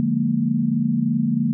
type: chord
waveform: sine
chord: Bb dominant seventh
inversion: first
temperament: just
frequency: 145.68 / 174.81 / 209.8 / 233.1 Hz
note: D3 / F3 / Ab3 / Bb3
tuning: -14 / +2 / +18 / 0 cents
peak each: -25 / -26 / -24 / -20 dBFS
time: 0-1.53 s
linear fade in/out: 0 ms
effects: none